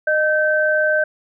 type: tone pair together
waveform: sine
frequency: 614 / 1547.2 Hz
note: D#5 / G6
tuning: -23 / -23 cents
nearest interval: octave + major third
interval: 1600 cents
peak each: -17 dBFS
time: 0.07-1.04 s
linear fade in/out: 5 ms
effects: none